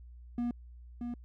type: tone with echo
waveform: triangle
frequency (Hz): 240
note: B3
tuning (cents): -49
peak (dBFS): -28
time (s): 0.38-0.51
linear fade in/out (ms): 2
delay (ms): 630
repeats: 1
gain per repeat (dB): -5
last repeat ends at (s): 1.14
effects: added 60 Hz sine -48 dBFS peak until 1.24 s